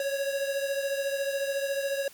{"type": "beating tone pair", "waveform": "square", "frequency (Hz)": [551, 565], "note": ["C#5", "C#5"], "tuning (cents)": [-11, 33], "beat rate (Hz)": 14, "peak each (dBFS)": [-29, -35], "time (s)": [0, 2.08], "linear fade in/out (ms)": 2, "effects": ["white hiss -52 dBFS RMS until 2.13 s", "MP3 96 kbps"]}